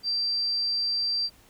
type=tone; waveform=sine; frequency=4700 Hz; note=D8; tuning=1 cent sharp; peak=-24 dBFS; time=0.03-1.3 s; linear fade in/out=50 ms; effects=pink hiss -57 dBFS RMS until 1.49 s